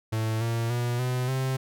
45% pulse tone with pitch steps, 110.7 / 115.6 / 120.72 / 126.06 / 131.65 Hz, A2 / A#2 / B2 / B2 / C3, +11 / -14 / -39 / +36 / +11 cents, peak -25 dBFS, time 0.12-1.57 s, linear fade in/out 10 ms, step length 290 ms, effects none

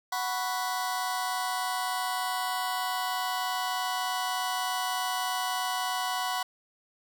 sawtooth chord, F# suspended fourth, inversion none, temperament just, 740 / 986.7 / 1110 Hz, F#5 / B5 / C#6, 0 / -2 / +2 cents, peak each -28 / -29 / -31 dBFS, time 0.12-6.43 s, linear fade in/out 5 ms, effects none

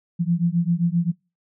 sine beating tone pair, 167.8 / 175.4 Hz, E3 / F3, +31 / +8 cents, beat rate 7.6 Hz, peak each -21 dBFS, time 0.19-1.12 s, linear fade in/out 20 ms, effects noise-tail reverb RT60 0.3 s tail -26 dB re dry

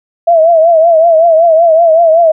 sine tone with vibrato, 659 Hz, E5, 1 cent flat, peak -3 dBFS, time 0.27-2.32 s, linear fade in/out 10 ms, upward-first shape triangle, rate 5.3 Hz, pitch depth 97 cents each way, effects none

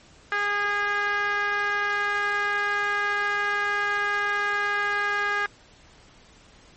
sawtooth tone with band-pass filter, 409.6 Hz, G#4, 24 cents flat, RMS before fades -25 dBFS, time 0.32-5.46 s, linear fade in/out 0 ms, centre 1600 Hz, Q 3.5, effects pink hiss -53 dBFS RMS until 6.76 s + MP3 32 kbps

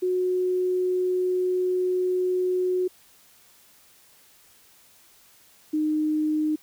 sine tone pair in turn, 365.8 / 307.1 Hz, F#4 / D#4, -20 / -23 cents, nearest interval minor third, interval 303 cents, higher first, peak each -21 dBFS, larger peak neither, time 0.02-2.88 / 5.73-6.56 s, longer first, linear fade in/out 10 ms, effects white hiss -56 dBFS RMS until 6.62 s

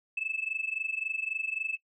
sine tone with amplitude modulation, 2616 Hz, E7, 14 cents flat, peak -26 dBFS, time 0.17-1.77 s, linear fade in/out 5 ms, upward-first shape sine, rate 23.7 Hz, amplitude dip 85%, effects noise-tail reverb RT60 0.1 s tail -18 dB re dry + tanh soft clip ceiling -22 dBFS

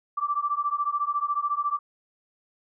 sine beating tone pair, 1161 / 1175 Hz, D6 / D6, -20 / +1 cents, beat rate 14 Hz, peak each -27 / -27 dBFS, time 0.17-1.79 s, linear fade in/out 10 ms, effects none

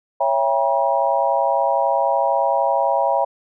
sine chord, C# diminished seventh, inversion none, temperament just, 554.4 / 665.2 / 798.3 / 957.9 Hz, C#5 / E5 / G5 / Bb5, 0 / +16 / +31 / +47 cents, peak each -21 dBFS, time 0.2-3.25 s, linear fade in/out 10 ms, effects none

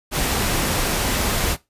pink noise, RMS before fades -21 dBFS, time 0.11-1.57 s, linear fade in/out 50 ms, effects noise-tail reverb RT60 0.2 s tail -18 dB re dry + resampled to 32000 Hz

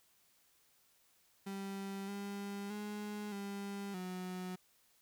35% pulse tone with pitch steps, 196 / 200.6 / 208.5 / 199.8 / 183.1 Hz, G3 / G3 / G#3 / G3 / F#3, 0 / +40 / +7 / +33 / -18 cents, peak -39 dBFS, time 1.46-4.56 s, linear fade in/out 10 ms, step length 620 ms, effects white hiss -71 dBFS RMS until 5.01 s

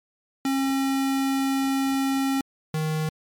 square tone pair in turn, 270 / 156.15 Hz, C#4 / D#3, -45 / +7 cents, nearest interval major sixth, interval 948 cents, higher first, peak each -22 / -24 dBFS, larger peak first, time 0.45-2.41 / 2.74-3.09 s, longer first, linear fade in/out 2 ms, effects MP3 96 kbps

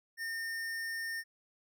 sine tone with hard clipping, 1820 Hz, A#6, 42 cents flat, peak -37 dBFS, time 0.17-1.24 s, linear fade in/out 50 ms, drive 17 dB, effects none

